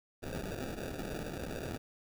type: noise with sample-and-hold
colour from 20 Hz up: blue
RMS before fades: -40 dBFS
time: 0.22-1.78 s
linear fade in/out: 20 ms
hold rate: 1050 Hz
effects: none